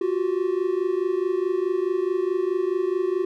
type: tone pair together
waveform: triangle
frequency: 355.3 / 380 Hz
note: F4 / F#4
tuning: +30 / +46 cents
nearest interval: minor second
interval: 116 cents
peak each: -22 dBFS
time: 0.01-3.25 s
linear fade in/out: 5 ms
effects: none